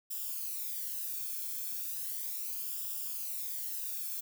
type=noise with flanger; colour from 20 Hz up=violet; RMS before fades=-38 dBFS; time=0.1-4.21 s; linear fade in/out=10 ms; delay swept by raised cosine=0.47 to 1.05 ms; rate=0.36 Hz; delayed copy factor=-0.7; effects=none